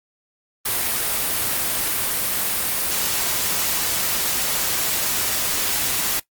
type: noise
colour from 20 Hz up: white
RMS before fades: -22 dBFS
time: 0.65-6.2 s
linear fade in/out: 10 ms
effects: noise-tail reverb RT60 0.1 s tail -18 dB re dry + Opus 32 kbps